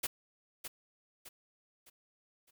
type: noise with echo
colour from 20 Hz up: white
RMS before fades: -34 dBFS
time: 0.03-0.07 s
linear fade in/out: 10 ms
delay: 610 ms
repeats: 4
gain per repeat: -8 dB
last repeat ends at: 2.51 s
effects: none